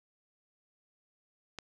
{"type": "click", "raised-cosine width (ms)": 0.2, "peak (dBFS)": -23, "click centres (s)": 1.587, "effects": []}